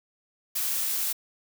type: noise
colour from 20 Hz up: blue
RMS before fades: -28 dBFS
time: 0.55-1.13 s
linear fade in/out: 10 ms
effects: none